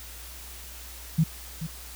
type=tone with echo; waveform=sine; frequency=160.5 Hz; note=E3; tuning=46 cents flat; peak=-17 dBFS; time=1.18-1.24 s; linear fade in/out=10 ms; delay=430 ms; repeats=1; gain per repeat=-12 dB; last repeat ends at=1.67 s; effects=added 60 Hz sine -44 dBFS peak until 1.95 s + white hiss -44 dBFS RMS until 1.95 s